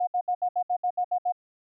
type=tone bursts; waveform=sine; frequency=721 Hz; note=F#5; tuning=45 cents flat; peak=-22 dBFS; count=10; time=0-1.323 s; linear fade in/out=10 ms; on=72 ms; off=67 ms; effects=none